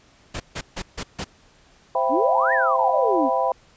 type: noise bursts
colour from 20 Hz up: pink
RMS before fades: -29 dBFS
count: 5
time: 0.34-1.245 s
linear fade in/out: 10 ms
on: 61 ms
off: 150 ms
type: chord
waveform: sine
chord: C major seventh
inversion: none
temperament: equal with one note detuned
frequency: 523.3 / 668.8 / 784 / 987.8 Hz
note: C5 / E5 / G5 / B5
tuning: 0 / +25 / 0 / 0 cents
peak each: -24 dBFS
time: 1.95-3.52 s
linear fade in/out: 2 ms
type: exponential two-way sweep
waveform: sine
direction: up then down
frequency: 243.5 to 1900 to 243.5 Hz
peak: -20 dBFS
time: 2.09-3.3 s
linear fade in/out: 50 ms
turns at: 2.53 s
effects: pink hiss -55 dBFS RMS until 3.76 s + resampled to 16000 Hz